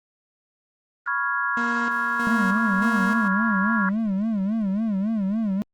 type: chord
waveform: sine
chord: C# dominant seventh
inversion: third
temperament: equal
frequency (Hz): 987.8 / 1108.7 / 1396.9 / 1661.2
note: B5 / C#6 / E#6 / G#6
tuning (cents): 0 / 0 / 0 / 0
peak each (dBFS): -31 / -28 / -26 / -26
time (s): 1.06-3.89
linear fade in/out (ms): 2
type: tone with tremolo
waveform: 40% pulse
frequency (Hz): 235.6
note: A#3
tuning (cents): +19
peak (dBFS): -26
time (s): 1.57-3.28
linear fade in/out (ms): 2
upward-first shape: square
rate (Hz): 1.6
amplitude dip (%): 60
type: tone with vibrato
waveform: triangle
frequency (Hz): 207.7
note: G#3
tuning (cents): 0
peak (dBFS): -19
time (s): 2.27-5.62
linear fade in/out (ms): 0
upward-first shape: sine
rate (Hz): 3.6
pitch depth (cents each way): 160
effects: Opus 24 kbps